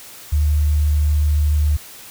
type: tone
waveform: sine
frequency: 74.7 Hz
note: D2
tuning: 30 cents sharp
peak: -13 dBFS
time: 0.32-1.77 s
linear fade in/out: 10 ms
effects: white hiss -39 dBFS RMS until 2.1 s